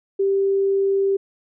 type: tone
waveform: sine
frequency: 392.2 Hz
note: G4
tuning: 1 cent sharp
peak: -16 dBFS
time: 0.19-1.17 s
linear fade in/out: 10 ms
effects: none